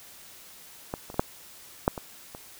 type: clicks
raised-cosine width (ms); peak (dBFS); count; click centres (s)
1; -16 / -26 / -26 / -7 / -6 / -20 / -25; 7; 0.939 / 1.101 / 1.143 / 1.195 / 1.879 / 1.978 / 2.349
effects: white hiss -49 dBFS RMS until 2.59 s